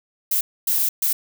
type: noise bursts at uneven times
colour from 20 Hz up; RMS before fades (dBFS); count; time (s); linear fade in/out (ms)
violet; -20; 3; 0.31-0.41 / 0.67-0.89 / 1.02-1.13; 5
effects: none